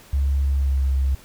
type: tone with pitch glide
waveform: sine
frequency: 69.2 to 67.31 Hz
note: C#2 to C2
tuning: -2 to +50 cents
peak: -16 dBFS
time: 0.13-1.15 s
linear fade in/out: 5 ms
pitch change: -48 cents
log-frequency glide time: 0.49-0.83 s
effects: tanh soft clip ceiling -13 dBFS + pink hiss -48 dBFS RMS until 1.24 s